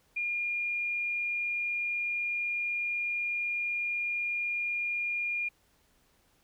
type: tone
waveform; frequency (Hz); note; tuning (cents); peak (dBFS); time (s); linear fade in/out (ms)
sine; 2416; D7; +48; -29; 0.16-5.49; 10
effects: pink hiss -68 dBFS RMS until 6.43 s